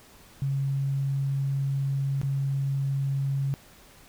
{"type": "tone with dropouts", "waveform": "sine", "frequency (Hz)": 137.4, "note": "C#3", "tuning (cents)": -15, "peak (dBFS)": -24, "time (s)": [0.42, 3.54], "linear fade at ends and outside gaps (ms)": 0, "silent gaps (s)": [2.215, 2.232], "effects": ["pink hiss -53 dBFS RMS until 4.08 s"]}